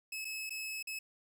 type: tone with dropouts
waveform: sawtooth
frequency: 2587 Hz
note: E7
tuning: 33 cents flat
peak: -35 dBFS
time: 0.12-0.99 s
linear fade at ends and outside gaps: 5 ms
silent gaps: 0.247-0.251 / 0.495-0.505 / 0.827-0.871 s
effects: none